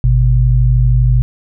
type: tone pair together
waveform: sine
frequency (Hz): 51.73 / 124.4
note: G#1 / B2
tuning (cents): -6 / +13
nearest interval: octave + minor third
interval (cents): 1519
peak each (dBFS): -10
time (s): 0.04-1.22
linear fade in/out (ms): 0
effects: none